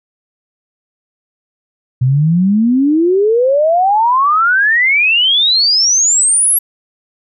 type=exponential sweep; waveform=sine; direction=up; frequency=122.7 to 11530 Hz; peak=-8 dBFS; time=2.01-6.59 s; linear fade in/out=10 ms; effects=none